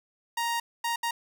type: tone bursts at uneven times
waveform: sawtooth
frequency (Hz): 935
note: A#5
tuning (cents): +5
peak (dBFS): -23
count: 3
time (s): 0.37-0.6 / 0.84-0.96 / 1.03-1.11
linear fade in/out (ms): 5
effects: none